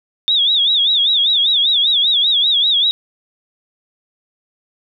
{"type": "tone with vibrato", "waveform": "sine", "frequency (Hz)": 3564, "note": "A7", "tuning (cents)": 22, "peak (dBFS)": -11, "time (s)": [0.28, 2.91], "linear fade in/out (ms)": 0, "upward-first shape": "sine", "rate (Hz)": 5.1, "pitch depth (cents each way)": 150, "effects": []}